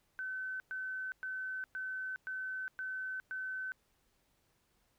sine tone bursts, 1523 Hz, F#6, 50 cents sharp, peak -37 dBFS, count 7, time 0.19-3.72 s, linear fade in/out 0 ms, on 410 ms, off 110 ms, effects pink hiss -75 dBFS RMS until 4.98 s

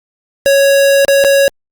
square tone with dropouts, 554.4 Hz, C#5, in tune, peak -7 dBFS, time 0.46-1.48 s, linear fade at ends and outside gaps 0 ms, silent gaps 1.049-1.082 / 1.24-1.247 s, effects Opus 48 kbps

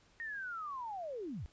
sine linear sweep, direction down, 1867 to 53.8 Hz, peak -39 dBFS, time 0.2-1.46 s, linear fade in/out 0 ms, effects pink hiss -67 dBFS RMS until 1.52 s + resampled to 16000 Hz

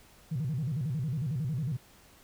sine tone with vibrato, 140.3 Hz, C#3, 21 cents sharp, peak -28 dBFS, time 0.31-1.77 s, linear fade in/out 10 ms, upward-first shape square, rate 11 Hz, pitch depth 220 cents each way, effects tanh soft clip ceiling -25 dBFS + pink hiss -58 dBFS RMS until 2.23 s

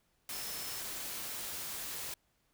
sine tone in noise, 5274 Hz, E8, in tune, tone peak -47 dBFS, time 0.32-0.8 s, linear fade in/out 2 ms, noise white, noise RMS -41 dBFS, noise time 0.29-2.14 s, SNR -9 dB, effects pink hiss -75 dBFS RMS until 2.53 s

